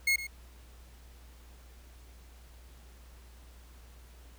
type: tone with echo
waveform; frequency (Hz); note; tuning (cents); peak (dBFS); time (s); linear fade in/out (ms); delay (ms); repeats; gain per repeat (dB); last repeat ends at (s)
40% pulse; 2163; C#7; -43; -23; 0.07-0.16; 5; 110; 1; -13; 0.27
effects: added 60 Hz sine -51 dBFS peak until 4.38 s + pink hiss -60 dBFS RMS until 4.38 s